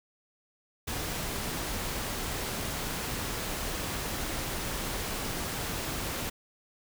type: noise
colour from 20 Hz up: pink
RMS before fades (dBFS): -34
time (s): 0.87-6.3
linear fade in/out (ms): 10
effects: none